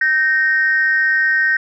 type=tone pair together; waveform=sine; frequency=1551 / 1857.4 Hz; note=G6 / A#6; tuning=-19 / -7 cents; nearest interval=minor third; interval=312 cents; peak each=-15 / -14 dBFS; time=0.01-1.57 s; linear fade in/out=5 ms; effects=tanh soft clip ceiling -5 dBFS